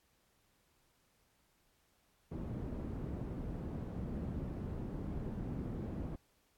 white low-pass noise, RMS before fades -41 dBFS, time 2.31-6.16 s, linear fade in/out 10 ms, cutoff 220 Hz, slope 12 dB/octave, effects pink hiss -74 dBFS RMS until 6.57 s + AAC 64 kbps

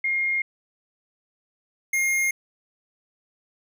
sine / square tone pair in turn, 2132 / 2132 Hz, C7 / C7, +32 / +32 cents, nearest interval unison, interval 0 cents, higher neither, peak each -21 dBFS, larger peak neither, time 0.04-0.42 / 1.93-2.31 s, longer neither, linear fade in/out 5 ms, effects none

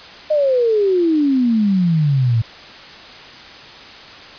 sine exponential sweep, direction down, 622.3 to 110 Hz, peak -12 dBFS, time 0.3-2.42 s, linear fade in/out 10 ms, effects white hiss -37 dBFS RMS until 4.38 s + resampled to 11025 Hz

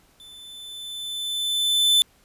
45% pulse tone with level ramp, 3520 Hz, A7, in tune, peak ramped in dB -44 to -14 dBFS, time 0.2-2.02 s, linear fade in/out 0 ms, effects pink hiss -59 dBFS RMS until 2.24 s + resampled to 32000 Hz

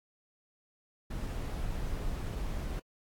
brown noise, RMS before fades -35 dBFS, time 1.1-2.8 s, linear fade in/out 10 ms, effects AAC 64 kbps

